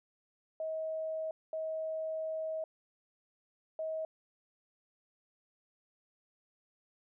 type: tone bursts at uneven times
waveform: sine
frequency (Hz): 636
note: D#5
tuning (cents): +38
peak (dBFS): -34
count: 3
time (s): 0.6-1.31 / 1.53-2.64 / 3.79-4.05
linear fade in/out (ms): 2
effects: none